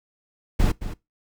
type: noise with echo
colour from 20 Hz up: brown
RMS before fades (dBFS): -18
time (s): 0.59-0.72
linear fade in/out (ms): 10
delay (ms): 220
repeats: 1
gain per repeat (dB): -12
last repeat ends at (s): 0.94
effects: noise-tail reverb RT60 0.2 s tail -21 dB re dry